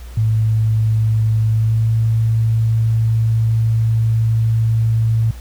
sine tone with pitch glide, 110.3 to 112.49 Hz, A2 to A2, +5 to +39 cents, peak -12 dBFS, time 0.17-5.31 s, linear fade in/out 5 ms, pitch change +34 cents, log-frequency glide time 1.48-1.89 s, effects added 60 Hz sine -30 dBFS peak until 5.4 s + pink hiss -44 dBFS RMS until 5.4 s

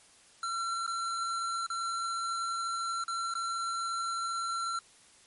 square tone with dropouts, 1358 Hz, F6, 49 cents flat, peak -32 dBFS, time 0.43-4.79 s, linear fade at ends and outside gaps 2 ms, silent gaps 0.865-0.876 / 1.665-1.701 / 3.039-3.08 / 3.339-3.352 s, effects white hiss -59 dBFS RMS until 5.26 s + MP3 48 kbps

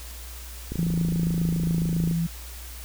click train, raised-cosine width 3 ms, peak -18 dBFS, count 39, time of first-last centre 0.72-2.112 s, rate 27.3 Hz
sine tone with pitch glide, 168.4 to 167.14 Hz, E3 to E3, +37 to +24 cents, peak -22 dBFS, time 0.78-2.27 s, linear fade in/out 10 ms, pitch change -13 cents, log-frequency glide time 1.39-1.55 s
effects added 60 Hz sine -38 dBFS peak until 2.84 s + white hiss -43 dBFS RMS until 2.84 s

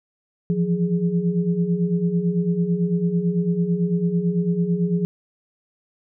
sine tone cluster, 167.3 / 176.3 / 414.4 Hz, E3 / F3 / G#4, +26 / +17 / -4 cents, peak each -24 / -20 / -27 dBFS, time 0.5-5.05 s, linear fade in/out 0 ms, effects none

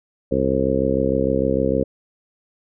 harmonic tone, 66.6 Hz, C2, 31 cents sharp, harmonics 1 / 2 / 3 / 4 / 5 / 6 / 7 / 8, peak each -28 / -28 / -25 / -24 / -27 / -26 / -23 / -23 dBFS, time 0.31-1.84 s, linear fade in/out 10 ms, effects none

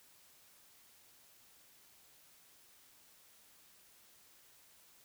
silence, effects white hiss -64 dBFS RMS until 5.04 s

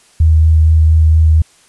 sine tone with vibrato, 79.3 Hz, D#2, 33 cents sharp, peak -5 dBFS, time 0.2-1.42 s, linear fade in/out 5 ms, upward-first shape sine, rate 4.3 Hz, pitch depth 13 cents each way, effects white hiss -48 dBFS RMS until 1.68 s + resampled to 24000 Hz

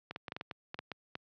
clicks, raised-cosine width 0.3 ms, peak -23 dBFS, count 11, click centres 0.11 / 0.161 / 0.282 / 0.321 / 0.365 / 0.411 / 0.512 / 0.744 / 0.79 / 0.917 / 1.154 s, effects high-pass 100 Hz 12 dB/octave + low-pass 5000 Hz 12 dB/octave

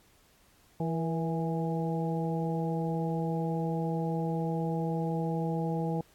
harmonic tone with a mistuned harmonic, 164.81 Hz, E3, in tune, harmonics 1 / 2 / 3 / 4 / 5, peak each -30 / -37 / -36 / -42 / -38 dBFS, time 0.8-6.01 s, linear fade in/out 2 ms, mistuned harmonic 3, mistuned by -41 cents, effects pink hiss -63 dBFS RMS until 6.14 s + AAC 64 kbps

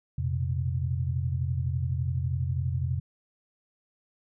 sine chord, F suspended fourth, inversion none, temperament equal with one note detuned, 87.31 / 118.78 / 130.81 Hz, F2 / Bb2 / C3, 0 / +33 / 0 cents, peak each -29 / -34 / -29 dBFS, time 0.18-3 s, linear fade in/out 5 ms, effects none

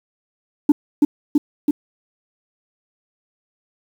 sine tone with echo, 293.2 Hz, D4, 3 cents flat, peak -5 dBFS, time 0.69-0.72 s, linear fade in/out 5 ms, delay 330 ms, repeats 3, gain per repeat -2 dB, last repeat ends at 1.71 s, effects tanh soft clip ceiling -6 dBFS + 7-bit

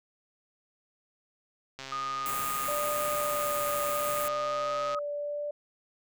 click train, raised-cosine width 0.2 ms, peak -23 dBFS, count 424, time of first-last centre 1.79-4.947 s, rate 134 Hz
sine tone with pitch glide, 1233 to 1259.6 Hz, D#6 to D#6, -16 to +21 cents, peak -31 dBFS, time 1.92-4.99 s, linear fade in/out 2 ms, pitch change +37 cents, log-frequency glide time 4.42-4.79 s
white band-stop noise, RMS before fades -36 dBFS, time 2.26-4.28 s, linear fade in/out 0 ms, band 2800 to 6400 Hz, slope 96 dB/octave
sine tone with vibrato, 587.3 Hz, D5, in tune, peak -31 dBFS, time 2.68-5.51 s, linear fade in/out 5 ms, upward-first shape triangle, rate 0.72 Hz, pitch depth 16 cents each way
effects none

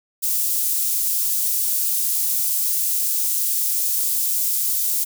white high-pass noise, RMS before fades -21 dBFS, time 0.22-5.05 s, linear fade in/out 20 ms, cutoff 7900 Hz, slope 12 dB/octave, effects none

